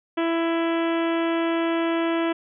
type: harmonic tone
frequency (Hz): 332.2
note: E4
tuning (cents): +13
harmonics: 1 / 2 / 3 / 4 / 5 / 6 / 7 / 8 / 9 / 10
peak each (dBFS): -22 / -28 / -32 / -34 / -36 / -38 / -39 / -40 / -41 / -42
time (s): 0.17-2.33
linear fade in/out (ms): 10
effects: none